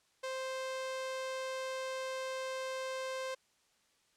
sawtooth tone, 523.3 Hz, C5, in tune, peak -33 dBFS, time 0.23-3.35 s, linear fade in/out 10 ms, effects white hiss -72 dBFS RMS until 4.16 s + low-pass 8000 Hz 12 dB/octave

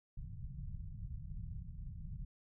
pink low-pass noise, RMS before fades -45 dBFS, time 0.17-2.25 s, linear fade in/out 2 ms, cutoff 170 Hz, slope 48 dB/octave, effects none

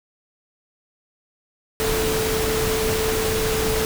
sine tone in noise, 440 Hz, A4, in tune, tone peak -22 dBFS, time 1.8-3.85 s, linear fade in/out 0 ms, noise pink, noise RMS -24 dBFS, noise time 1.8-3.85 s, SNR -1 dB, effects none

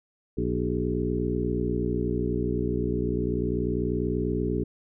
harmonic tone with a mistuned harmonic, 60.3 Hz, B1, 41 cents flat, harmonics 1 / 2 / 3 / 4 / 5 / 6 / 7, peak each -32 / -32 / -32 / -32 / -32 / -32 / -32 dBFS, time 0.37-4.64 s, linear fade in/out 10 ms, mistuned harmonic 6, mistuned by +57 cents, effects none

